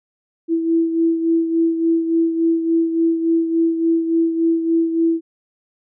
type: beating tone pair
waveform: sine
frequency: 329.6 / 333.1 Hz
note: E4 / E4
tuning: 0 / +18 cents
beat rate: 3.5 Hz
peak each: -15 / -23 dBFS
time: 0.48-5.21 s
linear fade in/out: 50 ms
effects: none